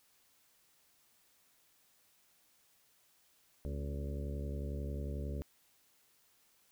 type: harmonic tone with a mistuned harmonic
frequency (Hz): 71.1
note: C#2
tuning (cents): +45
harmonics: 1 / 2 / 3 / 4 / 5 / 6 / 7 / 8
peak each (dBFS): -38 / -44 / -48 / -50 / -52 / -50 / -54 / -52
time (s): 3.65-5.42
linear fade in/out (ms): 0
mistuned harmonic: 4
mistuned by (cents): -58
effects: white hiss -70 dBFS RMS until 6.71 s